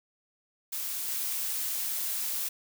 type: noise with level steps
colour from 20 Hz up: blue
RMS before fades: -34 / -32 dBFS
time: 0.72-2.49 s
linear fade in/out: 10 ms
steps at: 1.08 s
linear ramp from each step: 5 ms
effects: none